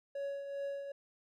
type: tone with tremolo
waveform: triangle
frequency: 559 Hz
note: C#5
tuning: 14 cents sharp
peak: -33 dBFS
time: 0.15-0.92 s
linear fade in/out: 5 ms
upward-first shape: triangle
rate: 2.5 Hz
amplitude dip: 55%
effects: none